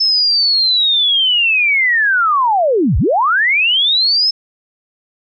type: linear two-way sweep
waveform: sine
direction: down then up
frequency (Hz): 5274 to 47.81 to 5274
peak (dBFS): -10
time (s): 0-4.31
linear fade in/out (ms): 10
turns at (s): 2.98
effects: none